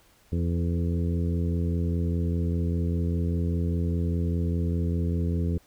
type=harmonic tone with a mistuned harmonic; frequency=85 Hz; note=F2; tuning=46 cents flat; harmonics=1 / 2 / 3 / 4 / 5 / 6; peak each=-25 / -29 / -34 / -38 / -38 / -45 dBFS; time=0.32-5.58 s; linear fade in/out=5 ms; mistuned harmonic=5; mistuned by=+22 cents; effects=pink hiss -60 dBFS RMS until 5.66 s